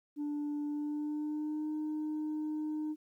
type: tone with pitch glide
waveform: sine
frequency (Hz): 293.7 to 306.3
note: D4 to D#4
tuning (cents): 0 to -27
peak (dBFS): -31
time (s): 0.16-2.96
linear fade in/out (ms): 50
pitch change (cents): +73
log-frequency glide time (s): 0.66-1.68
effects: tanh soft clip ceiling -32 dBFS + 12-bit